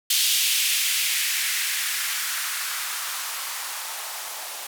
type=noise with band-pass filter sweep; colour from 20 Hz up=violet; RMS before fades=-26 dBFS; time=0.1-4.67 s; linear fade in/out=5 ms; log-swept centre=3200 to 670 Hz; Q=1.8; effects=none